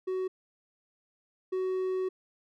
triangle tone pair in turn, 373.6 / 373.6 Hz, F#4 / F#4, +17 / +17 cents, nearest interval unison, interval 0 cents, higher neither, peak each -27 / -26 dBFS, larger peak second, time 0.07-0.28 / 1.52-2.09 s, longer second, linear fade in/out 10 ms, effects none

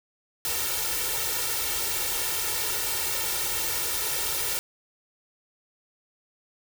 white noise with comb filter, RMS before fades -28 dBFS, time 0.45-4.59 s, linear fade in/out 0 ms, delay 2.2 ms, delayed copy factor +0.95, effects none

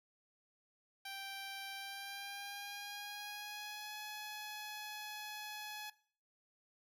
10% pulse tone with pitch glide, 784 to 845.1 Hz, G5 to G#5, 0 to +30 cents, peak -36 dBFS, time 1.05-5.9 s, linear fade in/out 5 ms, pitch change +130 cents, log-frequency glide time 1.76-3.95 s, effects noise-tail reverb RT60 0.5 s tail -19 dB re dry

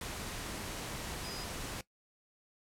sine tone in noise, 4957 Hz, D#8, 7 cents flat, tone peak -45 dBFS, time 1.24-1.44 s, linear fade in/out 2 ms, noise pink, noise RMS -41 dBFS, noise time 0.01-1.81 s, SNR -7 dB, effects noise-tail reverb RT60 0.1 s tail -18 dB re dry + low-pass 12000 Hz 12 dB/octave

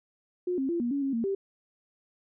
sine tone with pitch steps, 359.3 / 267.7 / 341.5 / 239.2 / 281.2 / 272.4 / 230.1 / 391.8 Hz, F4 / C4 / F4 / A#3 / C#4 / C#4 / A#3 / G4, +49 / +40 / -39 / +45 / +25 / -30 / -22 / -1 cents, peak -26 dBFS, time 0.47-1.35 s, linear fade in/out 5 ms, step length 110 ms, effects none

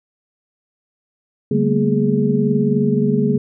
sine tone cluster, 143.6 / 194.5 / 218.4 / 237.4 / 416.2 Hz, D3 / G3 / A3 / A#3 / G#4, -39 / -13 / -13 / +32 / +4 cents, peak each -20 dBFS, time 1.51-3.38 s, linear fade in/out 5 ms, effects none

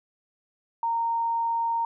sine tone, 924 Hz, A#5, 16 cents flat, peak -23 dBFS, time 0.83-1.85 s, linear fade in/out 2 ms, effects none

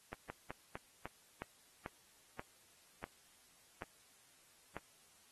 slowing click train, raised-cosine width 0.5 ms, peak -28 dBFS, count 11, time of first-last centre 0.13-4.767 s, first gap 170 ms, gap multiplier 1.21, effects white hiss -67 dBFS RMS until 5.31 s + AAC 32 kbps

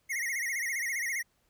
square tone with vibrato, 2018 Hz, B6, 37 cents sharp, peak -31 dBFS, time 0.09-1.23 s, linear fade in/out 20 ms, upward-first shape sine, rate 15 Hz, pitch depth 150 cents each way, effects pink hiss -72 dBFS RMS until 1.49 s

